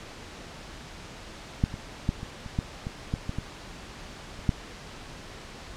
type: clicks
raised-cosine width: 5 ms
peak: -9 / -22 / -11 / -23 / -26 / -13 / -20 / -14 / -18 / -18 / -28 / -9 dBFS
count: 12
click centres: 1.639 / 1.741 / 2.091 / 2.231 / 2.462 / 2.589 / 2.869 / 3.139 / 3.294 / 3.386 / 4.391 / 4.492 s
effects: pink hiss -43 dBFS RMS until 5.76 s + low-pass 6000 Hz 12 dB/octave